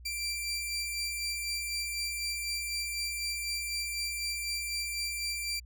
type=tone pair together; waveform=20% pulse; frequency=2354 / 4712 Hz; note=D7 / D8; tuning=+3 / +5 cents; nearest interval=octave; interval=1202 cents; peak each=-29 / -32 dBFS; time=0.05-5.6 s; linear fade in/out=10 ms; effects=added 60 Hz sine -47 dBFS peak until 5.65 s